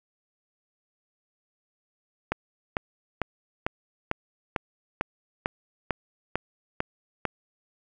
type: click train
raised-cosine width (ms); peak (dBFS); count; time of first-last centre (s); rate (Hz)
0.5; -10; 12; 2.32-7.253; 2.23
effects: none